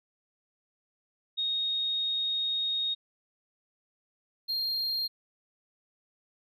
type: tone pair in turn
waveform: sine / triangle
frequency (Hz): 3729 / 4211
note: A#7 / C8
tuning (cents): 0 / +10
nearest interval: major second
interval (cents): 210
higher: second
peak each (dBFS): -27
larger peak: neither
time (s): 1.37-2.95 / 4.48-5.08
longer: first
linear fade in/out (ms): 20
effects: none